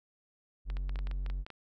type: tone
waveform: triangle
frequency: 46.25 Hz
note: F#1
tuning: in tune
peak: -30 dBFS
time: 0.65-1.45 s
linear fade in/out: 50 ms
type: clicks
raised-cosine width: 0.3 ms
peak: -29 dBFS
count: 11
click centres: 0.701 / 0.769 / 0.894 / 0.958 / 0.99 / 1.071 / 1.113 / 1.263 / 1.3 / 1.465 / 1.503 s
effects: none